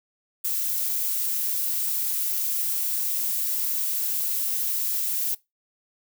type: noise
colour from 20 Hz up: violet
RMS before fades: -26 dBFS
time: 0.44-5.35 s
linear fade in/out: 10 ms
effects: noise-tail reverb RT60 0.2 s tail -21 dB re dry